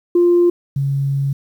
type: tone pair in turn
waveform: sine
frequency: 349.2 / 138.58 Hz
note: F4 / C#3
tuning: 0 / 0 cents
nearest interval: octave + major third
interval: 1600 cents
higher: first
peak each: -8 / -15 dBFS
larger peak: first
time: 0.15-0.5 / 0.76-1.33 s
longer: second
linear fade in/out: 5 ms
effects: tanh soft clip ceiling -6 dBFS + 8-bit